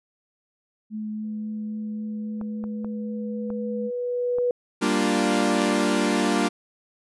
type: tone with vibrato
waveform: sine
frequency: 214.4 Hz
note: A3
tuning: 45 cents flat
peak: -28 dBFS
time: 0.9-3.91 s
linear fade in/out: 50 ms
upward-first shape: triangle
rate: 3.7 Hz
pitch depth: 9 cents each way
type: tone with exponential growth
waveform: sine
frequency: 490 Hz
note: B4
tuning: 14 cents flat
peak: -19 dBFS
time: 1.24-4.51 s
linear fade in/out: 2 ms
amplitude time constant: 710 ms
type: clicks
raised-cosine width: 1 ms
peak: -24 dBFS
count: 5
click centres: 2.413 / 2.64 / 2.846 / 3.503 / 4.385 s
type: chord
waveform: sawtooth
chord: G minor seventh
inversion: none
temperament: equal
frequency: 196 / 233.1 / 293.7 / 349.2 Hz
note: G3 / Bb3 / D4 / F4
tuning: 0 / 0 / 0 / 0 cents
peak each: -22 / -21 / -21 / -23 dBFS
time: 4.81-6.49 s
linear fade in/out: 20 ms
effects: resampled to 24000 Hz